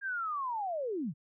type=linear sweep; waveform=sine; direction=down; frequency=1629 to 123.47 Hz; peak=-32 dBFS; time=0.01-1.14 s; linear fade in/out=50 ms; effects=none